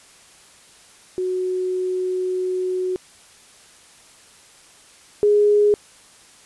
sine tone pair in turn, 368.6 / 414.7 Hz, F#4 / G#4, -7 / -3 cents, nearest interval major second, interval 204 cents, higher second, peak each -20 / -12 dBFS, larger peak second, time 1.18-2.96 / 5.23-5.74 s, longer first, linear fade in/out 0 ms, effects white hiss -49 dBFS RMS until 6.45 s + resampled to 24000 Hz

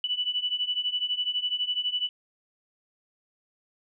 sine beating tone pair, 2960 / 2972 Hz, F#7 / F#7, 0 / +7 cents, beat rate 12 Hz, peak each -30 / -28 dBFS, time 0.04-2.09 s, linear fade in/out 2 ms, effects none

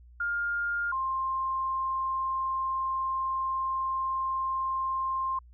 sine tone pair in turn, 1410 / 1056.3 Hz, F6 / C6, +16 / +16 cents, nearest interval perfect fourth, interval 500 cents, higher first, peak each -27 dBFS, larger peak neither, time 0.2-0.92 / 0.92-5.39 s, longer second, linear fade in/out 5 ms, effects added 60 Hz sine -50 dBFS peak until 5.53 s

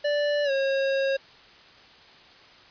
square tone with pitch glide, 585 to 542.7 Hz, D5 to C#5, -7 to -37 cents, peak -23 dBFS, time 0.04-1.17 s, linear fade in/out 10 ms, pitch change -130 cents, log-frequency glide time 0.44-0.51 s, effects white hiss -51 dBFS RMS until 2.7 s + resampled to 11025 Hz

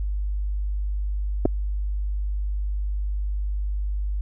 clicks, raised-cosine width 2 ms, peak -6 dBFS, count 2, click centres 1.454 / 1.457 s, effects added 50 Hz sine -23 dBFS peak until 4.21 s

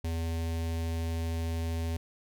square tone with notch filter, 82.41 Hz, E2, in tune, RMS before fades -32 dBFS, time 0.04-1.97 s, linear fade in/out 5 ms, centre 1300 Hz, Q 1.7, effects none

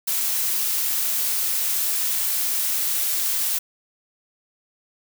blue noise, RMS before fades -23 dBFS, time 0.07-3.59 s, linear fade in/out 10 ms, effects none

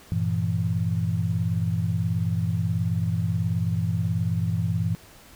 sine chord, E diminished, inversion first, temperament equal with one note detuned, 98 / 116.54 / 165.86 Hz, G2 / Bb2 / E3, 0 / 0 / +11 cents, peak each -26 / -27 / -26 dBFS, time 0.12-4.95 s, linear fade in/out 0 ms, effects pink hiss -50 dBFS RMS until 5.35 s

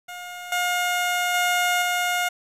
15% pulse tone with level steps, 714 Hz, F5, 38 cents sharp, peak -28 / -15 / -13 / -15 dBFS, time 0.08-2.29 s, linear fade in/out 10 ms, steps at 0.52 / 1.34 / 1.82 s, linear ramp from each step 2 ms, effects resampled to 32000 Hz + 9-bit

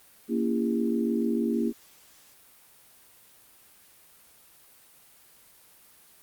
sine chord, A# diminished seventh, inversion none, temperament just, 233.1 / 279.7 / 335.6 / 402.8 Hz, A#3 / C#4 / E4 / G4, 0 / +16 / +31 / +47 cents, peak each -26 / -32 / -30 / -32 dBFS, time 0.28-1.73 s, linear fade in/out 50 ms, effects white hiss -56 dBFS RMS until 6.22 s + Opus 32 kbps

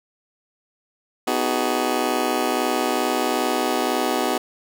20% pulse chord, G# minor seventh, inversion first, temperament just, 249.2 / 311.5 / 373.8 / 415.3 Hz, B3 / D#4 / F#4 / G#4, +16 / +2 / +18 / 0 cents, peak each -21 / -21 / -21 / -22 dBFS, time 1.27-4.38 s, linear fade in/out 5 ms, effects none

